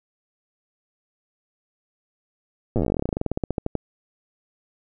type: slowing click train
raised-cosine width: 2 ms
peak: -10 dBFS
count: 30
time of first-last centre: 2.76-3.753 s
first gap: 8 ms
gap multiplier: 1.09
effects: none